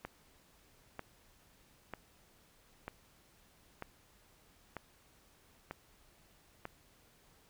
click train, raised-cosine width 0.5 ms, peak -26 dBFS, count 8, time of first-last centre 0.05-6.654 s, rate 1.06 Hz, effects pink hiss -66 dBFS RMS until 7.49 s

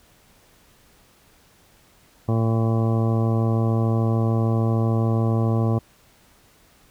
harmonic tone, 113.2 Hz, A2, 50 cents sharp, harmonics 1 / 2 / 3 / 4 / 5 / 6 / 7 / 9 / 10, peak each -19 / -25 / -29 / -31 / -33 / -35 / -36 / -38 / -39 dBFS, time 2.28-5.79 s, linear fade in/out 10 ms, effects pink hiss -56 dBFS RMS until 6.9 s

